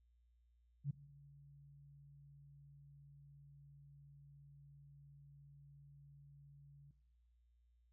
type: tone with ADSR envelope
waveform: sine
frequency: 141.9 Hz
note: C#3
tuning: 41 cents sharp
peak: -34 dBFS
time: 0.84-6.91 s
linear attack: 62 ms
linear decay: 9 ms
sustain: -24 dB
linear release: 3 ms
effects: noise-tail reverb RT60 0.9 s tail -19 dB re dry + added 59 Hz sine -70 dBFS peak until 7.92 s